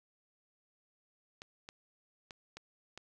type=clicks; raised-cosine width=0.2 ms; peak=-29 dBFS; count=5; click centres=1.419 / 1.689 / 2.308 / 2.57 / 2.976 s; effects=none